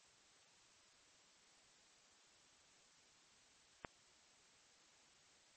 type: click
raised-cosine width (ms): 0.5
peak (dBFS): -29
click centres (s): 3.848
effects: white hiss -68 dBFS RMS until 5.56 s + MP3 32 kbps